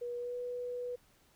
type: tone with pitch glide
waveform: sine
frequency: 482.7 to 490.9 Hz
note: B4 to B4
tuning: -40 to -10 cents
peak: -36 dBFS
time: 0.01-0.96 s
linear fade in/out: 10 ms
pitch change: +30 cents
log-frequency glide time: 0.17-0.36 s
effects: pink hiss -67 dBFS RMS until 1.35 s